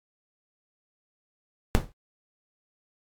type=noise with exponential decay; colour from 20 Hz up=brown; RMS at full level=-18 dBFS; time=1.75-1.92 s; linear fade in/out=0 ms; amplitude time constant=36 ms; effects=AAC 64 kbps